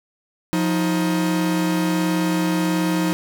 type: tone pair together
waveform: 45% pulse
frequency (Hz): 177 / 315.4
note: F3 / D#4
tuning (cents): +23 / +24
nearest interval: minor seventh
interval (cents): 1001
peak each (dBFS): -21 / -21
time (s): 0.53-3.13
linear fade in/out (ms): 0
effects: none